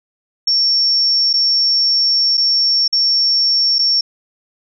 sine tone with dropouts, 5470 Hz, F8, 37 cents flat, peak -11 dBFS, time 0.47-4.01 s, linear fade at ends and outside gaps 5 ms, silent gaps 1.331-1.337 / 2.372-2.376 / 2.879-2.926 / 3.785-3.79 s, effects none

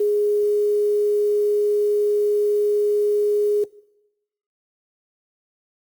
sine tone with quantisation, 415.3 Hz, G#4, in tune, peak -16 dBFS, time 0-3.64 s, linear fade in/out 5 ms, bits 7, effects noise-tail reverb RT60 0.9 s tail -21 dB re dry + Opus 24 kbps

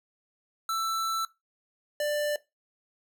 square tone pair in turn, 1328 / 591.6 Hz, E6 / D5, +12 / +13 cents, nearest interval octave + major second, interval 1399 cents, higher first, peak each -28 / -27 dBFS, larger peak second, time 0.69-1.25 / 2-2.36 s, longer first, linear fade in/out 2 ms, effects noise-tail reverb RT60 0.2 s tail -18 dB re dry

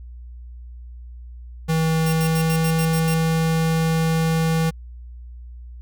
square tone with pitch glide, 161 to 162.12 Hz, E3 to E3, -41 to -29 cents, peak -18 dBFS, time 1.68-4.71 s, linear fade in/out 20 ms, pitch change +12 cents, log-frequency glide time 2.1-2.66 s
5% pulse tone bursts, 2757 Hz, F7, 23 cents flat, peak -19 dBFS, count 8, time 2.06-3.143 s, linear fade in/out 5 ms, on 68 ms, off 77 ms
effects added 60 Hz sine -35 dBFS peak until 5.81 s

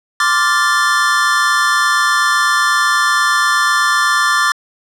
square chord, D minor seventh, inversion third, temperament equal, 1046.5 / 1174.7 / 1396.9 / 1760 Hz, C6 / D6 / F6 / A6, 0 / 0 / 0 / 0 cents, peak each -22 / -16 / -19 / -16 dBFS, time 0.2-4.52 s, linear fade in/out 2 ms, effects low-pass 9000 Hz 12 dB/octave

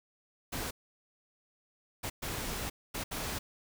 pink noise bursts at uneven times, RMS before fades -37 dBFS, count 5, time 0.52-0.71 / 2.03-2.1 / 2.22-2.7 / 2.94-3.04 / 3.11-3.39 s, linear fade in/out 10 ms, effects none

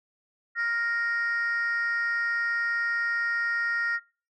sine tone pair together, 1404.2 / 1864.7 Hz, F6 / A#6, +9 / 0 cents, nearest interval perfect fourth, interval 491 cents, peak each -27 / -25 dBFS, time 0.55-4 s, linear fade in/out 50 ms, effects noise-tail reverb RT60 0.4 s tail -24 dB re dry + tanh soft clip ceiling -21 dBFS

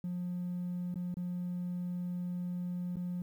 triangle tone with dropouts, 177.9 Hz, F3, 32 cents sharp, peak -31 dBFS, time 0.04-3.22 s, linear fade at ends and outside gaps 2 ms, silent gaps 0.942-0.957 / 1.142-1.169 / 2.958-2.968 s, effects tanh soft clip ceiling -30 dBFS + 11-bit

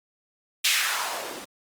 blue noise with band-pass filter sweep, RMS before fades -27 dBFS, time 0.64-1.45 s, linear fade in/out 10 ms, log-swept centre 3000 to 270 Hz, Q 1.9, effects Opus 24 kbps

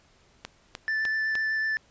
click train, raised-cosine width 0.2 ms, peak -17 dBFS, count 4, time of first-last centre 0.45-1.354 s, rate 3.32 Hz
triangle tone with vibrato, 1760 Hz, A6, in tune, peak -23 dBFS, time 0.88-1.77 s, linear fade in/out 0 ms, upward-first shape triangle, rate 8 Hz, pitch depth 11 cents each way
effects pink hiss -61 dBFS RMS until 1.9 s + resampled to 16000 Hz

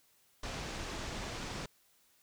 pink low-pass noise, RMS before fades -41 dBFS, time 0.43-1.66 s, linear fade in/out 5 ms, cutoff 7100 Hz, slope 24 dB/octave, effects white hiss -69 dBFS RMS until 2.22 s

